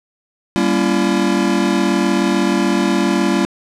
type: chord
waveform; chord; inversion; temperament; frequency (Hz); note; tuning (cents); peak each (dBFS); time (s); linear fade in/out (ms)
square; G diminished seventh; none; just; 196 / 235.2 / 282.2 / 338.7; G3 / Bb3 / Db4 / Fb4; 0 / +16 / +31 / +47; -19 / -21 / -21 / -19; 0.56-3.45; 0
effects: low-pass 8000 Hz 12 dB/octave